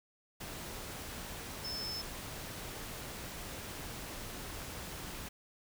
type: tone in noise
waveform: sine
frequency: 5260 Hz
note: E8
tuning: 5 cents flat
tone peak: -38 dBFS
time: 1.64-2.02 s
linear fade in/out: 10 ms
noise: pink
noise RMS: -44 dBFS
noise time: 0.4-5.29 s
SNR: +3 dB
effects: none